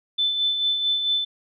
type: tone with tremolo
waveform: sine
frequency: 3520 Hz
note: A7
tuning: in tune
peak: -18 dBFS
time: 0.18-1.25 s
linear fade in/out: 10 ms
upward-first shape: sine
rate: 4.5 Hz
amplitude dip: 45%
effects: none